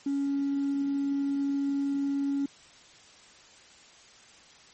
sine tone with hard clipping, 279.4 Hz, C#4, 14 cents sharp, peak -26 dBFS, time 0.06-2.46 s, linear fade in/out 5 ms, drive 1 dB, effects white hiss -54 dBFS RMS until 4.73 s + MP3 32 kbps

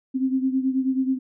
sine beating tone pair, 260.9 / 270.2 Hz, C4 / C#4, -5 / -44 cents, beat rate 9.3 Hz, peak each -21 / -26 dBFS, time 0.14-1.19 s, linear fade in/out 20 ms, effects none

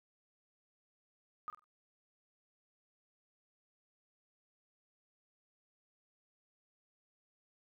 sine tone with echo, 1232 Hz, D#6, 17 cents flat, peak -37 dBFS, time 1.48-1.5 s, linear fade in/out 0 ms, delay 47 ms, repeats 3, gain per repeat -12 dB, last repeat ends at 1.641 s, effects none

